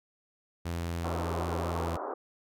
sawtooth tone with pitch glide, 84.8 to 83.44 Hz, E2 to E2, +50 to +22 cents, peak -28 dBFS, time 0.65-1.97 s, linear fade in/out 10 ms, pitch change -28 cents, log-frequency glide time 1.73-1.85 s
pink band-pass noise, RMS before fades -36 dBFS, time 1.04-2.14 s, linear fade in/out 5 ms, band 310 to 1300 Hz, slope 48 dB/octave
effects none

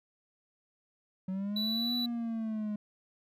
triangle linear two-way sweep, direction up then down, 185 to 244 to 207.8 Hz, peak -30 dBFS, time 1.28-2.76 s, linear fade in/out 5 ms, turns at 1.95 s
triangle tone, 3951 Hz, B7, in tune, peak -30 dBFS, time 1.56-2.06 s, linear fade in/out 5 ms
effects none

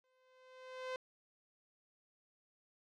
sawtooth tone with exponential growth, 514 Hz, C5, 31 cents flat, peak -34 dBFS, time 0.04-0.96 s, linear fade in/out 1 ms, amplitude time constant 200 ms, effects low-pass 4000 Hz 12 dB/octave

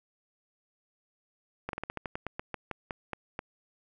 slowing click train, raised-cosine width 0.5 ms, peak -19 dBFS, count 15, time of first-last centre 1.69-3.391 s, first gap 42 ms, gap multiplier 1.15, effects none

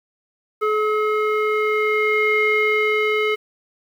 square tone with low-pass filter sweep, 427.5 Hz, A4, 50 cents flat, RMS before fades -19 dBFS, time 0.61-3.36 s, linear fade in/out 20 ms, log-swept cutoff 1600 to 2500 Hz, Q 6.2, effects 8-bit

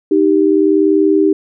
sine tone pair together, 311.1 / 391.6 Hz, D#4 / G4, 0 / -2 cents, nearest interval major third, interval 398 cents, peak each -11 dBFS, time 0.11-1.33 s, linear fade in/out 5 ms, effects none

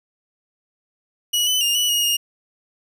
sawtooth tone with pitch steps, 2918 / 3010 / 2822 / 2951 / 2875 / 2845 Hz, F#7 / F#7 / F7 / F#7 / F7 / F7, -25 / +29 / +17 / -5 / +50 / +31 cents, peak -14 dBFS, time 1.33-2.17 s, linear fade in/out 10 ms, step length 140 ms, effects none

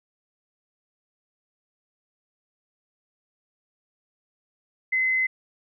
sine tone, 2046 Hz, C7, 39 cents flat, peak -20 dBFS, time 4.92-5.27 s, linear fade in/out 10 ms, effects none

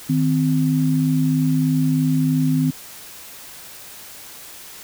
sine tone pair together, 155.56 / 258.7 Hz, D#3 / C4, 0 / -19 cents, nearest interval major sixth, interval 881 cents, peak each -18 dBFS, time 0.09-2.71 s, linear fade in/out 10 ms, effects white hiss -39 dBFS RMS until 4.83 s

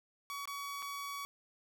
sawtooth tone with dropouts, 1130 Hz, C#6, 33 cents sharp, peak -36 dBFS, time 0.3-1.25 s, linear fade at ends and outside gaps 0 ms, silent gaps 0.455-0.475 / 0.822-0.826 s, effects none

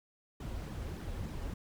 brown noise with flanger, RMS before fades -40 dBFS, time 0.4-1.54 s, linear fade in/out 5 ms, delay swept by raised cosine 1.4 to 6.9 ms, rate 3.4 Hz, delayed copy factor -0.85, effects none

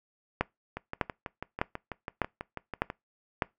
two click trains, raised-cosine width 0.5 ms, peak -10 / -20 dBFS, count 6 / 14, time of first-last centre 0.41-3.422 / 0.77-2.901 s, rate 1.66 / 6.1 Hz, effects noise-tail reverb RT60 0.2 s tail -23 dB re dry

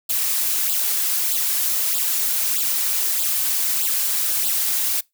blue noise with flanger, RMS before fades -21 dBFS, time 0.09-5.01 s, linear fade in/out 10 ms, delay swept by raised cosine 0.24 to 5.64 ms, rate 1.6 Hz, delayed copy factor +0.7, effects noise-tail reverb RT60 0.2 s tail -24 dB re dry

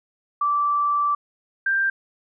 sine tone pair in turn, 1165 / 1581.2 Hz, D6 / G6, -14 / +15 cents, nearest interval perfect fourth, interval 529 cents, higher second, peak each -18 dBFS, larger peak neither, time 0.41-1.15 / 1.66-1.9 s, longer first, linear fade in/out 5 ms, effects none

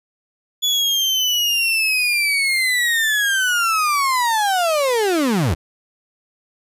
35% pulse linear sweep, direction down, 3438 to 64.7 Hz, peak -14 dBFS, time 0.62-5.55 s, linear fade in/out 20 ms, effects resampled to 32000 Hz

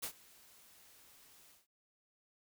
white noise with ADSR envelope, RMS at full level -39 dBFS, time 0.02-1.67 s, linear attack 17 ms, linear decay 82 ms, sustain -23 dB, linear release 170 ms, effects none

